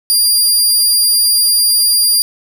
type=tone; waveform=20% pulse; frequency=4797 Hz; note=D8; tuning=36 cents sharp; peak=-3 dBFS; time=0.1-2.22 s; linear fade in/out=0 ms; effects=none